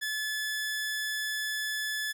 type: tone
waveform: sawtooth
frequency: 1725 Hz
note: A6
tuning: 35 cents flat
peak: -27 dBFS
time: 0.01-2.13 s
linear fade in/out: 20 ms
effects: 11-bit